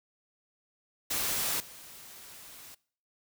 white noise with level steps, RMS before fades -31 / -49 dBFS, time 1.1-2.75 s, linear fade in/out 10 ms, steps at 1.6 s, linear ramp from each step 2 ms, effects noise-tail reverb RT60 0.5 s tail -22 dB re dry

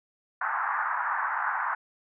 pink band-pass noise, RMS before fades -29 dBFS, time 0.41-1.75 s, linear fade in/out 5 ms, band 850 to 1700 Hz, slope 48 dB/octave, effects none

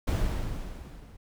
brown noise with level ramp, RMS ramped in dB -24 to -49 dBFS, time 0.07-1.17 s, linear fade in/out 10 ms, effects none

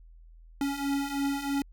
square beating tone pair, 277.2 / 280.3 Hz, C#4 / C#4, 0 / +19 cents, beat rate 3.1 Hz, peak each -34 / -30 dBFS, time 0.61-1.62 s, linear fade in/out 2 ms, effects added 41 Hz sine -49 dBFS peak until 1.72 s

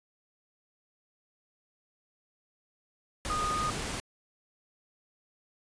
sine tone in noise, 1234 Hz, D#6, 15 cents flat, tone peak -29 dBFS, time 3.3-3.7 s, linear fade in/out 0 ms, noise pink, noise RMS -35 dBFS, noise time 3.25-4 s, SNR +3 dB, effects resampled to 22050 Hz

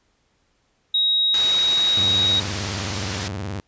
sine tone, 3798 Hz, A#7, 32 cents sharp, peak -16 dBFS, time 0.94-2.4 s, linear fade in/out 5 ms
white low-pass noise, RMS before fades -31 dBFS, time 1.34-3.28 s, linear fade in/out 2 ms, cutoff 6500 Hz, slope 24 dB/octave
sawtooth tone with vibrato, 97.5 Hz, G2, 9 cents flat, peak -23 dBFS, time 1.97-3.6 s, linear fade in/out 0 ms, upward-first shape sine, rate 19 Hz, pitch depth 230 cents each way
effects pink hiss -66 dBFS RMS until 3.67 s + resampled to 16000 Hz

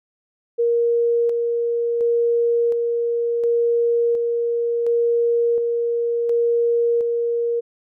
sine tone with tremolo, 470 Hz, A#4, 14 cents sharp, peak -15 dBFS, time 0.58-7.61 s, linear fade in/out 20 ms, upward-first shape square, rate 0.7 Hz, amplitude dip 30%, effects none

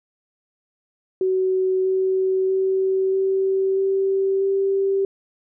sine tone with pitch steps, 375.1 / 378.1 / 381.2 / 384.3 / 387.4 / 390.6 Hz, F#4 / F#4 / G4 / G4 / G4 / G4, +24 / +38 / -48 / -34 / -20 / -6 cents, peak -17 dBFS, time 1.21-5.05 s, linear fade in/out 2 ms, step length 640 ms, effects none

